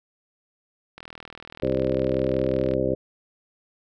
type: click train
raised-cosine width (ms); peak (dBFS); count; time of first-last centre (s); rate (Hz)
0.3; -23; 72; 0.98-2.737; 40.4
type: harmonic tone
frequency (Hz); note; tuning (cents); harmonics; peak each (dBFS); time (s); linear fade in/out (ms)
65.41; C2; 0; 1 / 2 / 3 / 4 / 5 / 6 / 7 / 8 / 9; -35 / -31 / -34 / -31 / -29 / -27 / -38 / -26 / -29; 1.62-2.95; 10
effects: none